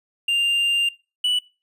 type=tone pair in turn; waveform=triangle; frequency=2794 / 2960 Hz; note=F7 / F#7; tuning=0 / 0 cents; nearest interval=minor second; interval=100 cents; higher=second; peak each=-16 dBFS; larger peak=neither; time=0.28-0.89 / 1.24-1.39 s; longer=first; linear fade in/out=5 ms; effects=noise-tail reverb RT60 0.3 s tail -21 dB re dry + resampled to 32000 Hz